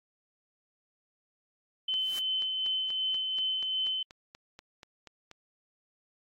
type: tone with tremolo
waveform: sine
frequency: 3057 Hz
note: G7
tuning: 44 cents flat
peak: -27 dBFS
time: 1.88-4.03 s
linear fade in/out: 5 ms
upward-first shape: sine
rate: 2.7 Hz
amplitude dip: 30%
type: noise with exponential growth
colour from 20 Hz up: white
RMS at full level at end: -40 dBFS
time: 1.9-2.19 s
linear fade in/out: 1 ms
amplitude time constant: 62 ms
type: click train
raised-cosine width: 0.2 ms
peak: -30 dBFS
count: 15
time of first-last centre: 1.94-5.313 s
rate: 4.15 Hz
effects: AAC 48 kbps